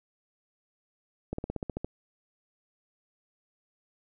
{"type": "slowing click train", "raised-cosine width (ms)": 2, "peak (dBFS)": -19, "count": 9, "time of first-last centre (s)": [1.33, 1.846], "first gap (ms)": 54, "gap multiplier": 1.05, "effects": []}